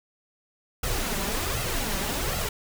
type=noise with flanger; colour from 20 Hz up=pink; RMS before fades=-28 dBFS; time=0.83-2.49 s; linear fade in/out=5 ms; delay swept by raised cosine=1.5 to 5.2 ms; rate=1.3 Hz; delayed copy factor=+0.6; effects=none